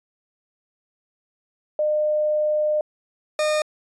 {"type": "tone pair in turn", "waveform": ["sine", "40% pulse"], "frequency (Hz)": [606, 610.6], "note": ["D#5", "D#5"], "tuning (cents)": [-46, -33], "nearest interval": "unison", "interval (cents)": 13, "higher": "second", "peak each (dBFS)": -18, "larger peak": "neither", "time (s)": [[1.79, 2.81], [3.39, 3.62]], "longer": "first", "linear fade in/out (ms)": 2, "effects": ["resampled to 22050 Hz"]}